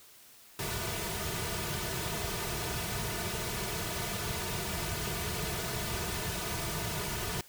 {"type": "noise with comb filter", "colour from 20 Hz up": "pink", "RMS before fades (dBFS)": -35, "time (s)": [0.59, 7.41], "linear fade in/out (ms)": 2, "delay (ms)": 3.7, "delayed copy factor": -0.9, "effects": ["white hiss -56 dBFS RMS until 7.48 s"]}